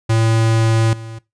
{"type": "tone with level steps", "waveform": "square", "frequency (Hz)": 112.7, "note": "A2", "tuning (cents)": 42, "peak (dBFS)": [-13, -30], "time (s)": [0.09, 1.19], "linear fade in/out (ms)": 10, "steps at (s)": 0.93, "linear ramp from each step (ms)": 2, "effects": ["noise-tail reverb RT60 0.2 s tail -19 dB re dry", "resampled to 22050 Hz"]}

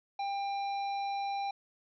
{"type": "harmonic tone", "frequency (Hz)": 796, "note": "G5", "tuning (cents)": 26, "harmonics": [1, 3, 5, 7], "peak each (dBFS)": [-32, -46, -47, -57], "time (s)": [0.19, 1.51], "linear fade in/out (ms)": 5, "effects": []}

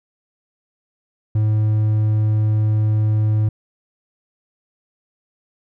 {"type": "tone", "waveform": "triangle", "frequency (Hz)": 107.5, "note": "A2", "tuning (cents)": -40, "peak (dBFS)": -12, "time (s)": [1.35, 3.49], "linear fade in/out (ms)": 5, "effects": []}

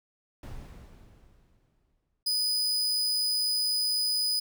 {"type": "noise with exponential decay", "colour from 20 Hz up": "brown", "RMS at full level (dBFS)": -39, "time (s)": [0.43, 2.23], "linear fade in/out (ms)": 2, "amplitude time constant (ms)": 390}
{"type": "tone", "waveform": "40% pulse", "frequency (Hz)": 4978, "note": "D#8", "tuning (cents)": 0, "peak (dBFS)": -24, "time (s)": [2.26, 4.4], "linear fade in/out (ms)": 10}
{"effects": []}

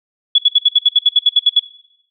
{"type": "tone bursts", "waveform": "sine", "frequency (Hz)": 3387, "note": "G#7", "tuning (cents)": 33, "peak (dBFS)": -6, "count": 13, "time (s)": [0.35, 1.595], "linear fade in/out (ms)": 5, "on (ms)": 33, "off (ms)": 68, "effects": ["noise-tail reverb RT60 0.8 s tail -18 dB re dry"]}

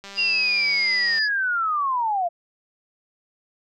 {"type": "click train", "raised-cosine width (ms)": 0.2, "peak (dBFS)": -22, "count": 228, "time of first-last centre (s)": [0.04, 1.186], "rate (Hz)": 198}
{"type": "tone", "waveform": "sine", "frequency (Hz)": 4903, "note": "D#8", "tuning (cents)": -26, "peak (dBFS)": -23, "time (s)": [0.15, 1.29], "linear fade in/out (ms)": 50}
{"type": "linear sweep", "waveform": "sine", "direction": "down", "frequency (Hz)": [2794, 668], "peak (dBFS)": -20, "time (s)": [0.17, 2.29], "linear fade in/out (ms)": 20}
{"effects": []}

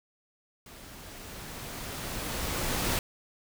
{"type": "noise with level ramp", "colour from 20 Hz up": "pink", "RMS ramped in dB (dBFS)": [-49, -28], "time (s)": [0.66, 2.99], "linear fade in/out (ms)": 2, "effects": []}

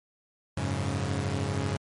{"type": "chord", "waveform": "sawtooth", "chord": "F# suspended second", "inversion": "none", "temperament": "equal with one note detuned", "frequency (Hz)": [90.96, 103.83, 138.59], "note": ["F#2", "G#2", "C#3"], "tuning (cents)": [-29, 0, 0], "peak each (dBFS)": -28, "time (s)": [0.57, 1.77], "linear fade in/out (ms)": 5, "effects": ["MP3 48 kbps"]}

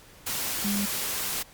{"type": "tone in noise", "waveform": "sine", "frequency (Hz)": 202.5, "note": "G#3", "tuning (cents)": -43, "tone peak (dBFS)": -26, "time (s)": [0.64, 0.86], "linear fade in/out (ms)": 10, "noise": "white", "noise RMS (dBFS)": -30, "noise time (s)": [0.26, 1.43], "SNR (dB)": 1, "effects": ["pink hiss -52 dBFS RMS until 1.53 s", "Opus 48 kbps"]}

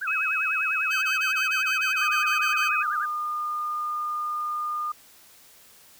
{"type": "tone with vibrato", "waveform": "sine", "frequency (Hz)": 1430, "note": "F6", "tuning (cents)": 41, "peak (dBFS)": -27, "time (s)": [0.01, 3.06], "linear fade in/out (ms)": 10, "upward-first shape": "triangle", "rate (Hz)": 10, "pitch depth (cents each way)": 280}
{"type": "tone with pitch glide", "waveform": "sine", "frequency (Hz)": [2556, 2524], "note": ["D#7", "D#7"], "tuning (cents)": [46, 24], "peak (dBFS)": -24, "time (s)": [0.07, 2.83], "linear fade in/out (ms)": 10, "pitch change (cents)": -22, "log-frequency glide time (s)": [1.05, 2.1]}
{"type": "tone bursts", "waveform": "15% pulse", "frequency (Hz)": 1542, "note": "G6", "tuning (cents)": -29, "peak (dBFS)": -23, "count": 12, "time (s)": [0.9, 2.691], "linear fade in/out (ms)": 20, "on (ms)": 130, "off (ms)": 21}
{"type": "tone", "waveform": "sine", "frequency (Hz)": 1215, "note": "D#6", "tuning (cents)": -42, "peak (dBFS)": -26, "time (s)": [2.01, 4.92], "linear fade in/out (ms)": 5}
{"effects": ["white hiss -53 dBFS RMS until 5.99 s"]}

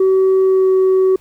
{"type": "tone with pitch glide", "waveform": "sine", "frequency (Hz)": [380, 377.2], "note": ["F#4", "F#4"], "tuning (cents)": [46, 33], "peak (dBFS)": -7, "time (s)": [0, 1.16], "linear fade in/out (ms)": 5, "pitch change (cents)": -13, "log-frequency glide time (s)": [0.43, 0.71], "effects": ["tanh soft clip ceiling -8 dBFS", "pink hiss -52 dBFS RMS until 1.2 s"]}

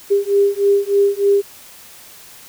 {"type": "beating tone pair", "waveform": "sine", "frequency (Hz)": [399.4, 402.7], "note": ["G4", "G4"], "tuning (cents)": [32, 47], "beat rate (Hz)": 3.3, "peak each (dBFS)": -15, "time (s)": [0.1, 1.42], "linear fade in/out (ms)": 20, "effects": ["white hiss -41 dBFS RMS until 2.48 s"]}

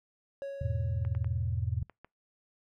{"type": "tone with exponential decay", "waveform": "triangle", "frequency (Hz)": 554, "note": "C#5", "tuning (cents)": -1, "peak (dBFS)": -32, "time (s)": [0.42, 1.76], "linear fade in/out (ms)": 0, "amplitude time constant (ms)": 290}
{"type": "chord", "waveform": "sine", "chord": "E major", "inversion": "none", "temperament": "equal", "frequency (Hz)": [82.41, 103.83, 123.47], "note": ["E2", "G#2", "B2"], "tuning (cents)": [0, 0, 0], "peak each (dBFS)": [-33, -33, -34], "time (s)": [0.61, 1.83], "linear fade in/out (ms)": 5}
{"type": "clicks", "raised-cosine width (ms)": 0.5, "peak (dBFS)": -33, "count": 5, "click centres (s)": [1.05, 1.15, 1.245, 1.897, 2.046]}
{"effects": ["noise-tail reverb RT60 0.2 s tail -26 dB re dry"]}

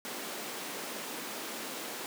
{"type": "high-pass noise", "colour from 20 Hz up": "pink", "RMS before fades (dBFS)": -40, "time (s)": [0.05, 2.06], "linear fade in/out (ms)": 0, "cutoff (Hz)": 230, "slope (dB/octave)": 24, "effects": []}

